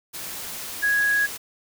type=tone in noise; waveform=sine; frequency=1661.2 Hz; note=G#6; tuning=in tune; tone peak=-18 dBFS; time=0.82-1.27 s; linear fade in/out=20 ms; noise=white; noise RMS=-34 dBFS; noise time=0.13-1.38 s; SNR=+13 dB; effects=none